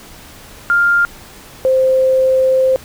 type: tone pair in turn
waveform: sine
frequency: 1400 / 522.6 Hz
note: F6 / C5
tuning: +4 / -2 cents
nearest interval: octave + perfect fourth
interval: 1706 cents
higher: first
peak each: -9 dBFS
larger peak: neither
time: 0.7-1.05 / 1.65-2.76 s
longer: second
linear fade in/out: 0 ms
effects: pink hiss -38 dBFS RMS until 2.84 s